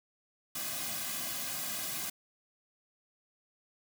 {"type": "noise with comb filter", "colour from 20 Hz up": "white", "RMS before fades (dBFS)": -37, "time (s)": [0.55, 2.1], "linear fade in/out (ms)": 5, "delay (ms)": 2.2, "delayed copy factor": -0.95, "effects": []}